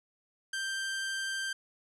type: tone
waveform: sawtooth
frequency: 1572 Hz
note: G6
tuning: 4 cents sharp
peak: -29 dBFS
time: 0.53-1.53 s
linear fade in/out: 5 ms
effects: resampled to 24000 Hz